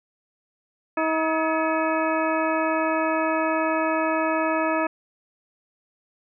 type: harmonic tone with a mistuned harmonic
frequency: 318.9 Hz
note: D#4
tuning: 43 cents sharp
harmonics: 1 / 2 / 3 / 4 / 5 / 7 / 8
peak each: -26 / -25 / -28 / -28 / -31 / -37 / -34 dBFS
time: 0.97-4.87 s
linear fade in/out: 5 ms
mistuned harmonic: 5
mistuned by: +110 cents
effects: none